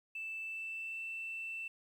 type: tone with pitch glide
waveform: sine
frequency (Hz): 2645 to 2670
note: E7 to E7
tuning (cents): +5 to +22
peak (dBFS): -38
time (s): 0.15-1.68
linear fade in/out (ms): 5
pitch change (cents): +17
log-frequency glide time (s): 0.41-1.02
effects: tanh soft clip ceiling -35 dBFS + 11-bit